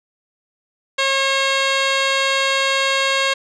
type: tone with low-pass filter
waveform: 10% pulse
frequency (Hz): 542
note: C#5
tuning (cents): -39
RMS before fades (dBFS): -18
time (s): 0.98-3.34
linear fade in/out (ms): 10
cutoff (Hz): 5200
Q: 2.4
effects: none